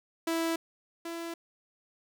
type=tone pair in turn; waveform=sawtooth; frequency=329.6 / 335.2 Hz; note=E4 / E4; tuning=0 / +29 cents; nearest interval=unison; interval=29 cents; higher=second; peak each=-24 / -32 dBFS; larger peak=first; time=0.27-0.56 / 1.05-1.34 s; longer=neither; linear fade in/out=5 ms; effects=none